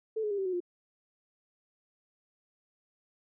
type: tone with pitch steps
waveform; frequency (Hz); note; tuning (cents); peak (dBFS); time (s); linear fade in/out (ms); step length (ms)
sine; 440 / 421.1 / 403 / 385.7 / 369.1 / 353.3; A4 / G#4 / G4 / G4 / F#4 / F4; 0 / +24 / +48 / -28 / -4 / +20; -29; 0.16-0.604; 10; 74
effects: none